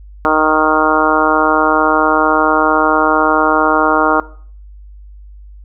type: harmonic tone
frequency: 155.56 Hz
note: D#3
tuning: in tune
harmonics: 2 / 3 / 4 / 5 / 6 / 7 / 8 / 9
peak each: -18 / -18 / -18 / -18 / -18 / -18 / -18 / -18 dBFS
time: 0.25-4.2 s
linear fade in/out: 0 ms
effects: noise-tail reverb RT60 0.5 s tail -19 dB re dry + added 50 Hz sine -33 dBFS peak until 5.64 s